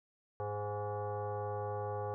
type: tone with frequency modulation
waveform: sine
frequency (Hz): 207.7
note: G#3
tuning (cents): 0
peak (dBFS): -35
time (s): 0.4-2.14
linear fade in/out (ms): 0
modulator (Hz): 311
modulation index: 2.5
effects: none